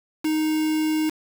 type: tone with quantisation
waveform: triangle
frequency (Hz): 311.1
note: D#4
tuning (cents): 0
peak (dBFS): -18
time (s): 0.24-1.1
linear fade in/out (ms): 10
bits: 5
effects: none